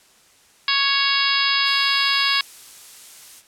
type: harmonic tone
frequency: 555 Hz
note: C#5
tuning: 2 cents sharp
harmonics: 2 / 3 / 4 / 5 / 6 / 7 / 8 / 9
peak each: -25 / -25 / -25 / -25 / -25 / -25 / -25 / -25 dBFS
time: 0.68-2.41 s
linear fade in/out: 2 ms
type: noise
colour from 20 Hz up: blue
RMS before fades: -39 dBFS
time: 1.63-3.43 s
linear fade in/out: 50 ms
effects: white hiss -54 dBFS RMS until 3.47 s + low-pass 10000 Hz 12 dB/octave